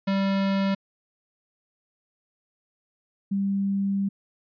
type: tone pair in turn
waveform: square / sine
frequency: 195.3 / 197.34 Hz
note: G3 / G3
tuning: -6 / +12 cents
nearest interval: unison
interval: 18 cents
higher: second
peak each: -22 dBFS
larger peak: neither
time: 0.07-0.75 / 3.31-4.09 s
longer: second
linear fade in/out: 10 ms
effects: resampled to 11025 Hz